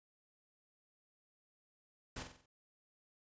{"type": "noise with echo", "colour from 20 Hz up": "pink", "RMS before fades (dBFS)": -44, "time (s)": [2.16, 2.23], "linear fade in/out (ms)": 5, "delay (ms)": 46, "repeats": 5, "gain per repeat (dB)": -6, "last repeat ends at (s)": 2.46, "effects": ["resampled to 16000 Hz"]}